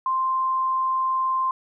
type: tone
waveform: sine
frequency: 1046.5 Hz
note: C6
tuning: in tune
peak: -20 dBFS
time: 0.06-1.51 s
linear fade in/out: 2 ms
effects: none